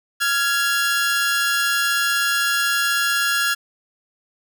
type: tone pair together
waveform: sawtooth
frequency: 1389 / 1670 Hz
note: F6 / G#6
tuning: -10 / +9 cents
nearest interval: minor third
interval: 319 cents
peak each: -17 dBFS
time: 0.2-3.55 s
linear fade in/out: 20 ms
effects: none

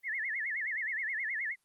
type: tone with vibrato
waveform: sine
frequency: 1933 Hz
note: B6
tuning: 38 cents flat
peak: -32 dBFS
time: 0.03-1.56 s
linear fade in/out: 50 ms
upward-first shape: sine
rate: 9.5 Hz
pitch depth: 210 cents each way
effects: white hiss -75 dBFS RMS until 1.64 s + Opus 24 kbps

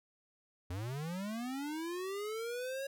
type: linear sweep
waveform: square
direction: up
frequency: 84 to 554.4 Hz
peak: -38 dBFS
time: 0.7-2.87 s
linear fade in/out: 5 ms
effects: none

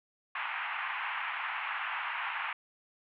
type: band-pass noise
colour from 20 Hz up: pink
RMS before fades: -36 dBFS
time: 0.35-2.53 s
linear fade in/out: 5 ms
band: 850 to 2800 Hz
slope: 48 dB/octave
effects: none

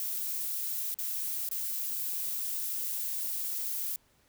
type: noise with dropouts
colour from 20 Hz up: violet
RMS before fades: -34 dBFS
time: 0-3.96 s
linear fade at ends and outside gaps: 1 ms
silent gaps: 0.943-0.987 / 1.49-1.513 s
effects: pink hiss -67 dBFS RMS until 4.28 s

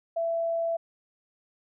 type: tone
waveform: sine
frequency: 667 Hz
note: E5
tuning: 20 cents sharp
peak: -25 dBFS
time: 0.16-0.77 s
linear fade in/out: 10 ms
effects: none

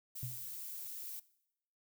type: noise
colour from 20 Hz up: violet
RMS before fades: -45 dBFS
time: 0.15-1.2 s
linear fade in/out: 10 ms
type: tone with exponential decay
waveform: sine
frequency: 123.47 Hz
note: B2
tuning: in tune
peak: -36 dBFS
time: 0.23-0.49 s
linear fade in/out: 0 ms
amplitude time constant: 55 ms
effects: noise-tail reverb RT60 0.8 s tail -20 dB re dry

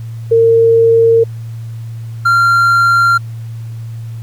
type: tone pair in turn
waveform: sine / triangle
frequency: 457.3 / 1381.5 Hz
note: A#4 / F6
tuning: -33 / -19 cents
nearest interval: octave + perfect fifth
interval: 1914 cents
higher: second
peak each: -5 dBFS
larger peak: neither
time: 0.31-1.24 / 2.25-3.18 s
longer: neither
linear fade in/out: 10 ms
effects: added 114 Hz sine -22 dBFS peak until 4.22 s + pink hiss -46 dBFS RMS until 4.22 s

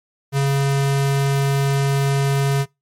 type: tone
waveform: square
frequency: 138.59 Hz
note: C#3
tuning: in tune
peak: -16 dBFS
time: 0.32-2.66 s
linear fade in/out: 50 ms
effects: noise-tail reverb RT60 0.2 s tail -23 dB re dry + MP3 64 kbps

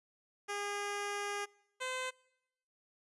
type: tone pair in turn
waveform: 10% pulse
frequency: 407.4 / 513.6 Hz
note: G#4 / C5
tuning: -33 / -32 cents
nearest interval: major third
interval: 401 cents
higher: second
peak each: -28 dBFS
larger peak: neither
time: 0.48-1.46 / 1.8-2.11 s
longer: first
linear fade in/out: 20 ms
effects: noise-tail reverb RT60 0.9 s tail -25 dB re dry + resampled to 24000 Hz

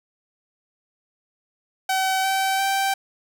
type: tone with pitch steps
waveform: sawtooth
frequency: 761 / 770.3 / 779.7 Hz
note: F#5 / G5 / G5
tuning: +48 / -30 / -10 cents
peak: -16 dBFS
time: 1.89-2.94 s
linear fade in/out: 5 ms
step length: 350 ms
effects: none

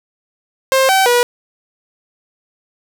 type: tone with pitch steps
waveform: sawtooth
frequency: 530 / 768 / 484.7 Hz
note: C5 / G5 / B4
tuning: +22 / -36 / -32 cents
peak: -6 dBFS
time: 0.72-1.23 s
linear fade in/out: 0 ms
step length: 170 ms
effects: none

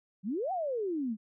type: exponential two-way sweep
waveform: sine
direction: up then down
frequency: 174.61 to 784 to 204.3 Hz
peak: -30 dBFS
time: 0.23-1.17 s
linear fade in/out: 50 ms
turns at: 0.52 s
effects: none

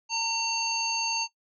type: harmonic tone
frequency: 911 Hz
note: A#5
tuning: 40 cents flat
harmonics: 1 / 3 / 5 / 7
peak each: -31 / -31 / -31 / -31 dBFS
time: 0.09-1.28 s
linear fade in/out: 50 ms
effects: noise-tail reverb RT60 0.1 s tail -19 dB re dry

